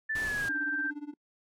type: tone with pitch glide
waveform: sine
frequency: 1760 to 1568 Hz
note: A6 to G6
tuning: 0 to 0 cents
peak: -29 dBFS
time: 0.09-0.91 s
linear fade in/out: 10 ms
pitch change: -200 cents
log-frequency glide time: 0.22-0.56 s
type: noise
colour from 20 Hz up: pink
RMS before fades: -41 dBFS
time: 0.15-0.49 s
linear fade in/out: 5 ms
type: tone with tremolo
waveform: triangle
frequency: 293.7 Hz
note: D4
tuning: in tune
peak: -32 dBFS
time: 0.49-1.14 s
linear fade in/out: 5 ms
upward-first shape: sine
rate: 17 Hz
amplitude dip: 90%
effects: noise-tail reverb RT60 0.1 s tail -26 dB re dry + low-pass 12000 Hz 12 dB/octave